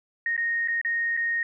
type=tone with dropouts; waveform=sine; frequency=1859 Hz; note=A#6; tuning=5 cents flat; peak=-23 dBFS; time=0.26-1.43 s; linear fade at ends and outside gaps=2 ms; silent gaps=0.366-0.377 / 0.676-0.683 / 0.814-0.848 / 1.168-1.173 s; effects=none